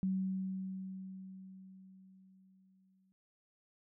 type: tone with exponential decay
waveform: sine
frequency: 189.3 Hz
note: F#3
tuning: 40 cents sharp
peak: -30 dBFS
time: 0.03-3.12 s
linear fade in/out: 0 ms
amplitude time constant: 670 ms
effects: none